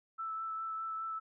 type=tone with vibrato; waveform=sine; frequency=1318.5 Hz; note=E6; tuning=in tune; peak=-36 dBFS; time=0.18-1.2 s; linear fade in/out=20 ms; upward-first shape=triangle; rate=4.9 Hz; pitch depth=15 cents each way; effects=none